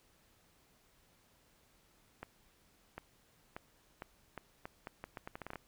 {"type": "accelerating click train", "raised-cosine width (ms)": 0.5, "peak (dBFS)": -28, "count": 16, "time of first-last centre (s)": [2.23, 5.557], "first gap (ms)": 750, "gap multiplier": 0.78, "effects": ["pink hiss -69 dBFS RMS until 5.67 s"]}